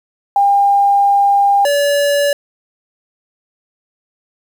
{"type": "tone pair in turn", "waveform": ["sine", "square"], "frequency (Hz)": [802, 572.9], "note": ["G5", "D5"], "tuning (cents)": [39, -43], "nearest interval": "tritone", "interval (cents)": 582, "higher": "first", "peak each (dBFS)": [-8, -12], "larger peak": "first", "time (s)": [[0.36, 1.65], [1.65, 2.33]], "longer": "first", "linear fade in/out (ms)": 2, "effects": ["7-bit"]}